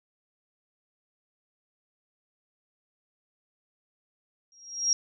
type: tone with exponential growth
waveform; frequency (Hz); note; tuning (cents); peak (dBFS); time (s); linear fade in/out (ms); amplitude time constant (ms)
sine; 5620; F8; +10; -18; 4.52-4.93; 1; 89
effects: none